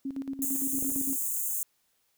sine tone with tremolo, 271.3 Hz, C#4, 37 cents flat, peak -30 dBFS, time 0.05-1.16 s, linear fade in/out 5 ms, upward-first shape square, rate 8.8 Hz, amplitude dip 70%
white high-pass noise, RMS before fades -31 dBFS, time 0.42-1.63 s, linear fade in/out 0 ms, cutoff 6500 Hz, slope 96 dB/octave
clicks, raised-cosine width 2 ms, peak -34 / -36 / -26 / -34 / -33 / -30 / -35 / -36 dBFS, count 8, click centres 0.751 / 0.781 / 0.825 / 0.885 / 0.919 / 0.962 / 1.013 / 1.1 s
effects white hiss -72 dBFS RMS until 2.17 s

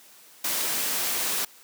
white noise, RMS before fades -27 dBFS, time 0.44-1.45 s, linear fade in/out 5 ms, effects white hiss -52 dBFS RMS until 1.63 s + high-pass 200 Hz 12 dB/octave

